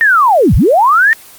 sine linear two-way sweep, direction down then up, 1856 to 34.65 to 1856 Hz, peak -5 dBFS, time 0.01-1.13 s, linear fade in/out 0 ms, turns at 0.55 s, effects white hiss -37 dBFS RMS until 1.38 s + Opus 24 kbps

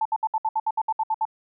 sine tone bursts, 880 Hz, A5, in tune, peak -20 dBFS, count 12, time 0.01-1.253 s, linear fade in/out 5 ms, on 44 ms, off 65 ms, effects none

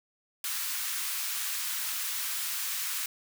white high-pass noise, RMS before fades -33 dBFS, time 0.44-3.06 s, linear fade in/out 2 ms, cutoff 1100 Hz, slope 24 dB/octave, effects none

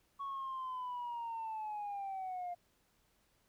sine linear sweep, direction down, 1116 to 698.5 Hz, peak -37 dBFS, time 0.19-2.55 s, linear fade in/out 20 ms, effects tanh soft clip ceiling -36 dBFS + pink hiss -74 dBFS RMS until 3.48 s

